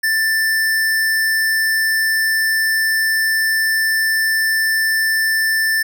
square tone, 1772 Hz, A6, 12 cents sharp, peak -15 dBFS, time 0.03-5.83 s, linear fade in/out 10 ms, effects none

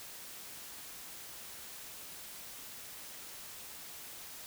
silence, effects white hiss -48 dBFS RMS until 4.46 s

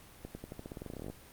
accelerating click train, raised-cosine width 2 ms, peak -28 dBFS, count 19, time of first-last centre 0.25-1.1 s, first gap 100 ms, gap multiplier 0.9, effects pink hiss -55 dBFS RMS until 1.32 s + Opus 32 kbps

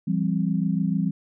sine chord, C major, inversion first, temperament equal with one note detuned, 169.06 / 196 / 261.6 Hz, E3 / G3 / C4, +44 / 0 / 0 cents, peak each -24 / -24 / -29 dBFS, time 0.07-1.11 s, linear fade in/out 10 ms, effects none

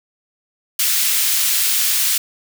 white high-pass noise, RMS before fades -17 dBFS, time 0.79-2.18 s, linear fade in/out 5 ms, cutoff 2100 Hz, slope 12 dB/octave, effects none

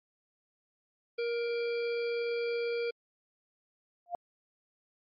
harmonic tone, 470.5 Hz, A#4, 16 cents sharp, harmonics 1 / 3 / 5 / 7 / 9 / 10, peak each -30 / -45 / -41 / -51 / -55 / -49 dBFS, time 1.18-2.91 s, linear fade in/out 10 ms
sine tone with exponential growth, 698.5 Hz, F5, in tune, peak -27 dBFS, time 4.06-4.15 s, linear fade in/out 1 ms, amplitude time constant 18 ms
effects MP3 32 kbps

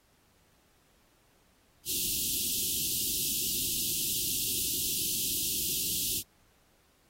white band-stop noise, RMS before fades -31 dBFS, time 1.85-6.23 s, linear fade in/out 50 ms, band 390 to 2700 Hz, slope 96 dB/octave, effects pink hiss -67 dBFS RMS until 7.09 s + AAC 48 kbps

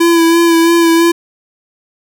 square tone with vibrato, 334.9 Hz, E4, 27 cents sharp, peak -7 dBFS, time 0-1.12 s, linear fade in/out 10 ms, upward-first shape sine, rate 3 Hz, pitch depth 25 cents each way, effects none

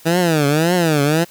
15% pulse tone with vibrato, 160 Hz, D#3, 49 cents sharp, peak -7 dBFS, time 0.05-1.25 s, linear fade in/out 20 ms, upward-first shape triangle, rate 1.8 Hz, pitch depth 240 cents each way, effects white hiss -45 dBFS RMS until 1.3 s

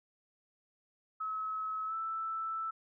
sine tone with pitch glide, 1288 to 1321.2 Hz, E6 to E6, -41 to +4 cents, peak -34 dBFS, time 1.2-2.71 s, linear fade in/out 10 ms, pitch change +45 cents, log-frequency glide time 1.86-1.94 s, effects none

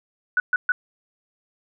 sine tone bursts, 1480 Hz, F#6, in tune, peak -16 dBFS, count 3, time 0.37-0.72 s, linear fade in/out 2 ms, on 30 ms, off 130 ms, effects none

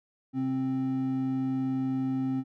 triangle tone pair together, 131.2 / 263.2 Hz, C3 / C4, +5 / +10 cents, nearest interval octave, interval 1205 cents, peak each -33 / -25 dBFS, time 0.33-2.44 s, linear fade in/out 50 ms, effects none

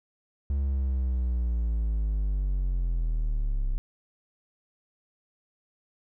triangle linear sweep, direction down, 70.3 to 32.56 Hz, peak -22 dBFS, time 0.5-3.78 s, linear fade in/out 0 ms, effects none

